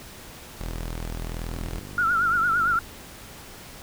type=tone; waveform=sawtooth; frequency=41 Hz; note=E1; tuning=9 cents flat; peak=-26 dBFS; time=0.6-1.8 s; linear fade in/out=10 ms
type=click train; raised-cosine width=3 ms; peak=-28 dBFS; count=62; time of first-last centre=1.53-2.757 s; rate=49.7 Hz
type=tone with vibrato; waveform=sine; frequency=1386 Hz; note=F6; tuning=14 cents flat; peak=-19 dBFS; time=1.98-2.79 s; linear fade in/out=2 ms; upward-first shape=triangle; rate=8.8 Hz; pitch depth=110 cents each way
effects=pink hiss -43 dBFS RMS until 3.82 s